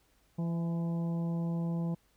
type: harmonic tone with a mistuned harmonic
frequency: 168.5 Hz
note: E3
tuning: 38 cents sharp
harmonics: 1 / 2 / 3 / 4 / 5 / 6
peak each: -30 / -44 / -46 / -50 / -51 / -55 dBFS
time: 0.38-1.95 s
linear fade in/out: 10 ms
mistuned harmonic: 4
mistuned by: -34 cents
effects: added 50 Hz sine -70 dBFS peak until 2.16 s + pink hiss -70 dBFS RMS until 2.16 s